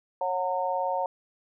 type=harmonic tone; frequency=182.8 Hz; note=F#3; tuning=21 cents flat; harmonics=3 / 4 / 5; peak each=-30 / -30 / -29 dBFS; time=0.21-1.06 s; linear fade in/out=2 ms; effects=none